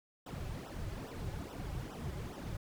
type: noise with flanger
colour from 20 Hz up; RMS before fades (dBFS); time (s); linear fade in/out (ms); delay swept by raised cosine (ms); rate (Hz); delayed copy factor
brown; -42; 0.26-2.57; 5; 0.44 to 4.44; 2.4; -0.95
effects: none